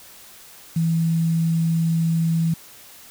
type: tone with quantisation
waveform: sine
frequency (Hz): 164.5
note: E3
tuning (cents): -3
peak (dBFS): -17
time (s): 0.76-2.54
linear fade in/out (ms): 5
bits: 7
effects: white hiss -45 dBFS RMS until 3.1 s